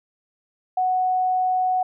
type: tone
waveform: sine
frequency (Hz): 740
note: F#5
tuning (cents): 0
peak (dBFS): -18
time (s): 0.77-1.83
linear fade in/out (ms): 5
effects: none